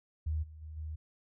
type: tone with level steps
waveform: sine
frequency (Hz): 77.78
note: D#2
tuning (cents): 0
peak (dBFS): -30 / -47 / -42 / -37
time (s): 0.26-0.96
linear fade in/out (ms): 10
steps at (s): 0.42 / 0.61 / 0.76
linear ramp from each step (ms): 20
effects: none